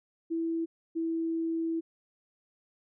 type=tone pair in turn; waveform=sine; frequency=329.6 / 328.2 Hz; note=E4 / E4; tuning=0 / -8 cents; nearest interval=unison; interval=8 cents; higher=first; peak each=-28 dBFS; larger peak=neither; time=0.3-0.66 / 0.95-1.81 s; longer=second; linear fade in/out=20 ms; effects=none